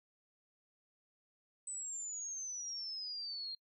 sine exponential sweep, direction down, 8100 to 4186 Hz, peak -40 dBFS, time 1.67-3.55 s, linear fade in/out 5 ms, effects noise-tail reverb RT60 0.1 s tail -25 dB re dry

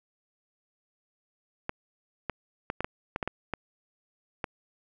clicks, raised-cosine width 0.5 ms, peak -15 dBFS, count 10, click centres 1.694 / 2.297 / 2.701 / 2.806 / 2.845 / 3.161 / 3.228 / 3.276 / 3.537 / 4.442 s, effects none

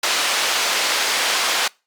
white band-pass noise, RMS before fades -20 dBFS, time 0.03-1.68 s, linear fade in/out 5 ms, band 500 to 4900 Hz, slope 12 dB/octave, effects noise-tail reverb RT60 0.3 s tail -26 dB re dry + Opus 48 kbps

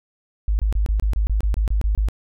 sine tone bursts, 51.9 Hz, G#1, in tune, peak -16 dBFS, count 12, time 0.48-2.086 s, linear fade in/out 0 ms, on 110 ms, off 26 ms, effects none

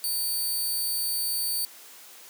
5% pulse tone, 4560 Hz, C#8, 48 cents sharp, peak -19 dBFS, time 0.04-1.65 s, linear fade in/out 0 ms, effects white hiss -48 dBFS RMS until 2.29 s + high-pass 300 Hz 12 dB/octave

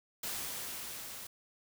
white noise with level ramp, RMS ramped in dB -38 to -46 dBFS, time 0.23-1.27 s, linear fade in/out 5 ms, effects none

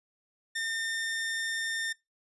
sawtooth tone, 1811 Hz, A6, 49 cents sharp, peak -27 dBFS, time 0.55-1.93 s, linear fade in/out 10 ms, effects noise-tail reverb RT60 0.2 s tail -23 dB re dry + resampled to 24000 Hz

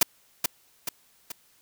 white noise with echo, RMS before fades -17 dBFS, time 0.01-0.03 s, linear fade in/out 5 ms, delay 430 ms, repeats 3, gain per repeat -6 dB, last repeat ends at 1.32 s, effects white hiss -62 dBFS RMS until 1.61 s

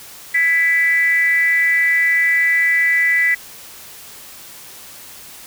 sine tone with frequency modulation, 1982 Hz, B6, 6 cents sharp, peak -12 dBFS, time 0.34-3.35 s, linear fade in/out 10 ms, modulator 322 Hz, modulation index 0.46, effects white hiss -38 dBFS RMS until 5.46 s

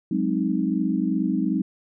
sine chord, Ab dominant seventh, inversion third, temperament equal, 185 / 207.7 / 261.6 / 311.1 Hz, Gb3 / Ab3 / C4 / Eb4, 0 / 0 / 0 / 0 cents, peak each -26 dBFS, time 0.11-1.62 s, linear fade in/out 5 ms, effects none

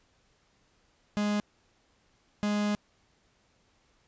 45% pulse tone bursts at uneven times, 207.7 Hz, G#3, in tune, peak -26 dBFS, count 2, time 1.17-1.4 / 2.43-2.75 s, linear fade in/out 0 ms, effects pink hiss -68 dBFS RMS until 4.07 s + resampled to 16000 Hz

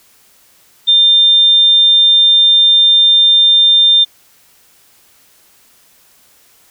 sine tone, 3600 Hz, A7, 39 cents sharp, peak -5 dBFS, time 0.87-4.05 s, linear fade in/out 20 ms, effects white hiss -49 dBFS RMS until 6.7 s

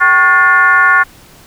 sine tone with frequency modulation, 1435 Hz, F6, 47 cents sharp, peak -5 dBFS, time 0-1.04 s, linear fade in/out 20 ms, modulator 333 Hz, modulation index 1.2, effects pink hiss -41 dBFS RMS until 1.46 s

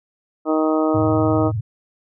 harmonic tone, 156.6 Hz, D#3, 11 cents sharp, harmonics 2 / 3 / 4 / 5 / 6 / 7 / 8, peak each -18 / -23 / -22 / -28 / -31 / -32 / -27 dBFS, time 0.45-1.52 s, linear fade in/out 50 ms
sine tone with vibrato, 109.7 Hz, A2, 5 cents flat, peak -20 dBFS, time 0.94-1.61 s, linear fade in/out 10 ms, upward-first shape sine, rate 20 Hz, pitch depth 230 cents each way
effects none

